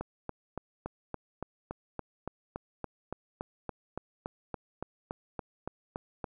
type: click train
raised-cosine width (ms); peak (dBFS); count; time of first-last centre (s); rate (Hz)
1; -21; 23; 0.01-6.242; 3.53
effects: none